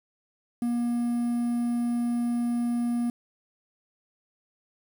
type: tone with quantisation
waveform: triangle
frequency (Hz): 238.5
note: A#3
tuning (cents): +40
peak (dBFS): -22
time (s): 0.62-3.1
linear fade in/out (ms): 2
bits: 8
effects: none

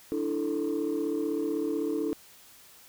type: chord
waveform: sine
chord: D suspended second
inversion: none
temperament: equal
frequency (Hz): 293.7 / 329.6 / 440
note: D4 / E4 / A4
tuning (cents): 0 / 0 / 0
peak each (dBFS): -30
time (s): 0.12-2.13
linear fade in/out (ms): 0
effects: tanh soft clip ceiling -22 dBFS + white hiss -54 dBFS RMS until 2.88 s

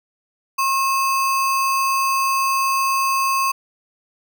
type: tone with sample-and-hold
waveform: sine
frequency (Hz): 1077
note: C6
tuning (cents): +50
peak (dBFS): -16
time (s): 0.58-3.52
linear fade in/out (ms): 10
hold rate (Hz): 3675
effects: none

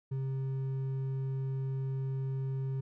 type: tone with hard clipping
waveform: triangle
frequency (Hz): 133.6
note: C3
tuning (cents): +36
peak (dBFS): -33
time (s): 0.11-2.81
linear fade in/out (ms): 10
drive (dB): 8
effects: none

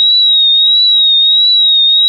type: tone with vibrato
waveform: sine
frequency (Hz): 3807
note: A#7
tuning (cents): +36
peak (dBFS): -5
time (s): 0-2.08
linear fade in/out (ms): 0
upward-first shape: triangle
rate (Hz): 1.5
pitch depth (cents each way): 66
effects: none

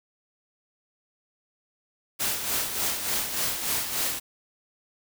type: noise with tremolo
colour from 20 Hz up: white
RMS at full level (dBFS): -26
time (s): 2.19-4.2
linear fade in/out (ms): 20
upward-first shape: sine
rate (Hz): 3.4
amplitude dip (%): 55
effects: none

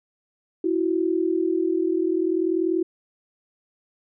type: tone pair together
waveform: sine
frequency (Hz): 329.6 / 370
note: E4 / F#4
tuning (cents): 0 / 0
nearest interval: major second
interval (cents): 200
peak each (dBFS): -22 / -23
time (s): 0.64-2.83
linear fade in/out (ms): 5
effects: none

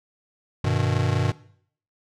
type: chord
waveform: square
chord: G augmented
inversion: none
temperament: just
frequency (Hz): 98 / 122.5 / 153.12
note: G2 / B2 / D#3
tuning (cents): 0 / -14 / -27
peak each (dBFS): -25 / -25 / -27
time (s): 0.64-1.32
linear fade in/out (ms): 5
effects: noise-tail reverb RT60 0.6 s tail -19 dB re dry + low-pass 6000 Hz 12 dB/octave

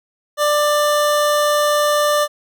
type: tone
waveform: 25% pulse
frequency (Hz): 592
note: D5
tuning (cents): +14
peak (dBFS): -10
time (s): 0.37-2.28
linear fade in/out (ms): 50
effects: none

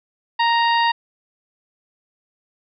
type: harmonic tone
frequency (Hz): 932.3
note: A#5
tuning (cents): 0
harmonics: 1 / 2 / 3 / 4 / 5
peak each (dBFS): -16 / -22 / -26 / -28 / -30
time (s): 0.39-0.92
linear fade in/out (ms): 10
effects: none

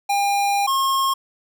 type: tone pair in turn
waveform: square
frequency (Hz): 804 / 1077.9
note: G5 / C#6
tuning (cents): +44 / -49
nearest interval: perfect fourth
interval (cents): 507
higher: second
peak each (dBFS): -18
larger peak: neither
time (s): 0.09-0.67 / 0.67-1.14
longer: first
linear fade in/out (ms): 10
effects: none

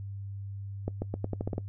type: accelerating click train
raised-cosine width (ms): 2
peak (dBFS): -18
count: 9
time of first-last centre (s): 0.88-1.581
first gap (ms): 140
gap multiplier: 0.86
effects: noise-tail reverb RT60 0.1 s tail -21 dB re dry + added 99 Hz sine -36 dBFS peak until 1.68 s

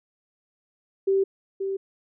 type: tone with echo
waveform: sine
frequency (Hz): 388.7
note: G4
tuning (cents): -15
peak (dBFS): -18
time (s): 1.07-1.24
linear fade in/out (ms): 10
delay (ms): 530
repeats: 1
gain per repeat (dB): -7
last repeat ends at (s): 1.77
effects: none

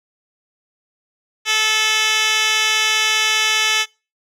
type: tone with band-pass filter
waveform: 10% pulse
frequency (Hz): 435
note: A4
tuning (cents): -20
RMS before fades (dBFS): -17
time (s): 1.45-3.86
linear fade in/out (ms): 50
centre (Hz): 3900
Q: 2.2
effects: noise-tail reverb RT60 0.3 s tail -23 dB re dry

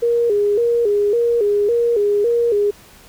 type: tone with vibrato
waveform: sine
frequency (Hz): 440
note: A4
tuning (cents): 0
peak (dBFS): -13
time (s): 0.02-2.71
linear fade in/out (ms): 10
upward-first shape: square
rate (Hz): 1.8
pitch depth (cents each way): 120
effects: pink hiss -45 dBFS RMS until 3.08 s

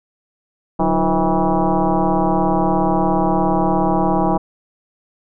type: tone with frequency modulation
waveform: sine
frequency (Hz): 311.5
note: D#4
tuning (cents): +2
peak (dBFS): -13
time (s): 0.79-4.38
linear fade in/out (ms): 10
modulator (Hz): 165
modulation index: 4.2
effects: none

